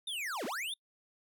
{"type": "linear two-way sweep", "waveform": "square", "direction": "down then up", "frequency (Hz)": [3703, 191.6, 3703], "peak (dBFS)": -36, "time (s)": [0.07, 0.74], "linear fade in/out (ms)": 5, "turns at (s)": 0.45, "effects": ["noise-tail reverb RT60 0.1 s tail -26 dB re dry"]}